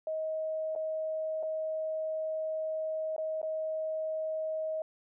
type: tone with dropouts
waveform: sine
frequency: 631 Hz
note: D#5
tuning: 24 cents sharp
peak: -31 dBFS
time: 0.07-4.82 s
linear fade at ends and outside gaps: 2 ms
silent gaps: 0.752-0.76 / 1.428-1.432 / 3.164-3.18 / 3.416-3.429 s
effects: none